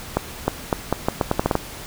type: accelerating click train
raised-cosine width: 1 ms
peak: -3 dBFS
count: 11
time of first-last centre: 0.17-1.554 s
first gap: 310 ms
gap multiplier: 0.8
effects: pink hiss -36 dBFS RMS until 1.86 s